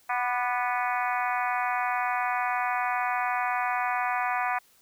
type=harmonic tone with a mistuned harmonic; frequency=246.9 Hz; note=B3; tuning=in tune; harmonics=3 / 4 / 5 / 6 / 7 / 8 / 9 / 10; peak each=-29 / -31 / -33 / -35 / -36 / -37 / -38 / -39 dBFS; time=0.09-4.59 s; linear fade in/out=10 ms; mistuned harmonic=5; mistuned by=-39 cents; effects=white hiss -61 dBFS RMS until 4.81 s